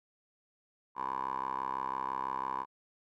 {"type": "tone with band-pass filter", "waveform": "10% pulse", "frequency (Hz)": 66, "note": "C2", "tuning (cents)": 16, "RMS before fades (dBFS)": -36, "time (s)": [0.95, 2.66], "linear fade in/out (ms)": 50, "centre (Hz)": 1000, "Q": 8.3, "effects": []}